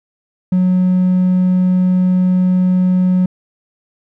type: tone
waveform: triangle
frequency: 183.1 Hz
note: F#3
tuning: 18 cents flat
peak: -7 dBFS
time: 0.52-3.26 s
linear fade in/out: 5 ms
effects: tanh soft clip ceiling -4 dBFS